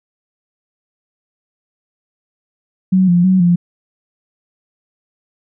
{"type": "tone with pitch steps", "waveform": "sine", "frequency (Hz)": [187.1, 175, 187, 174.4], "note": ["F#3", "F3", "F#3", "F3"], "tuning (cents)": [20, 4, 19, -2], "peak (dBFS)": -8, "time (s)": [2.92, 3.56], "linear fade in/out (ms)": 10, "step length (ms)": 160, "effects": []}